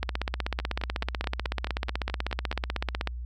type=two click trains; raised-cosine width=0.3 ms; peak=-12 / -18 dBFS; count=50 / 10; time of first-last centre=0.03-3.073 / 0.6-2.527 s; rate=16.1 / 4.67 Hz; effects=added 60 Hz sine -33 dBFS peak until 3.25 s